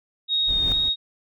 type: tone with vibrato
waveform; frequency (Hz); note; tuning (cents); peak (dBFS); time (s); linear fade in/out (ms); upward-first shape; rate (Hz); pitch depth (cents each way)
sine; 3729; A#7; 0; -19; 0.28-0.96; 50; square; 2.2; 11
type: noise with exponential growth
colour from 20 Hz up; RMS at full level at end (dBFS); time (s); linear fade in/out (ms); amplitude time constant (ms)
brown; -25; 0.3-0.72; 0; 91
type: noise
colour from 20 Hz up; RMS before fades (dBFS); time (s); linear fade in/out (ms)
brown; -34; 0.47-0.9; 20
effects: none